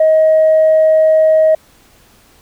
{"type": "tone", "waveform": "sine", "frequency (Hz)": 631, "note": "D#5", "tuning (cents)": 24, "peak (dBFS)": -5, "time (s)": [0, 1.55], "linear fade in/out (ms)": 5, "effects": ["tanh soft clip ceiling -3 dBFS", "pink hiss -48 dBFS RMS until 2.41 s"]}